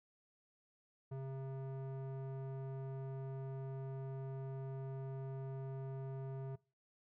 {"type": "tone with low-pass filter", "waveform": "square", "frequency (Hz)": 134.1, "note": "C3", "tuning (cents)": 43, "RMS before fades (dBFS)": -44, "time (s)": [1.11, 6.56], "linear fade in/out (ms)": 10, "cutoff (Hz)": 820, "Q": 0.79, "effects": ["noise-tail reverb RT60 0.3 s tail -21 dB re dry"]}